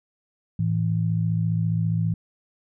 sine tone pair together, 109.47 / 164.3 Hz, A2 / E3, -8 / -5 cents, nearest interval perfect fifth, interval 703 cents, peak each -23 dBFS, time 0.59-2.14 s, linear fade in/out 5 ms, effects none

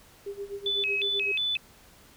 sine tone with tremolo, 400.7 Hz, G4, 38 cents sharp, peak -31 dBFS, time 0.26-1.32 s, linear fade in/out 5 ms, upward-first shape sine, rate 7.9 Hz, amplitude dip 85%
sine tone with vibrato, 2985 Hz, F#7, 15 cents sharp, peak -25 dBFS, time 0.66-1.57 s, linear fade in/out 2 ms, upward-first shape square, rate 2.8 Hz, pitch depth 270 cents each way
effects pink hiss -55 dBFS RMS until 2.16 s

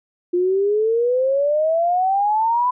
sine exponential sweep, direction up, 349.2 to 1009 Hz, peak -15 dBFS, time 0.33-2.71 s, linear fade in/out 10 ms, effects none

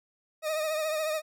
40% pulse tone with vibrato, 622.3 Hz, D#5, in tune, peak -27 dBFS, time 0.42-1.22 s, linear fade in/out 50 ms, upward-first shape triangle, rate 14 Hz, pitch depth 55 cents each way, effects none

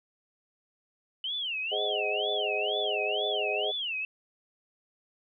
sine tone with vibrato, 2960 Hz, F#7, in tune, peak -30 dBFS, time 1.24-4.05 s, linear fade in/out 2 ms, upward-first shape sine, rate 2.1 Hz, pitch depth 280 cents each way
sine chord, Ab dominant seventh, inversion none, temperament just, 415.3 / 519.1 / 623 / 747.5 Hz, Ab4 / C5 / Eb5 / Gb5, 0 / -14 / +2 / +17 cents, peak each -33 / -37 / -33 / -36 dBFS, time 1.71-3.72 s, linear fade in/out 20 ms
effects none

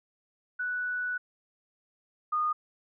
sine tone pair in turn, 1480 / 1227 Hz, F#6 / D#6, 0 / -25 cents, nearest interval minor third, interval 325 cents, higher first, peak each -29 / -25 dBFS, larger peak second, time 0.59-1.18 / 2.32-2.53 s, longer first, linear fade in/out 10 ms, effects none

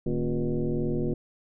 sine tone with frequency modulation, 104.9 Hz, G#2, 18 cents sharp, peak -24 dBFS, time 0.06-1.14 s, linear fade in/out 5 ms, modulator 126 Hz, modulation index 2.7, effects none

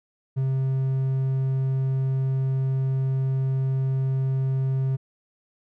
triangle tone, 133 Hz, C3, 29 cents sharp, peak -19 dBFS, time 0.36-4.97 s, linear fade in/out 20 ms, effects none

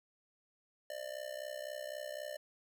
square tone with amplitude modulation, 598 Hz, D5, 31 cents sharp, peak -38 dBFS, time 0.9-2.37 s, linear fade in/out 2 ms, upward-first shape sine, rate 63.9 Hz, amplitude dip 85%, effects 12-bit

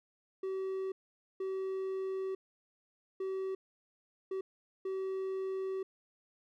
triangle tone bursts at uneven times, 381.7 Hz, G4, 46 cents flat, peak -32 dBFS, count 5, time 0.43-0.92 / 1.4-2.35 / 3.2-3.55 / 4.31-4.41 / 4.85-5.83 s, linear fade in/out 5 ms, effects none

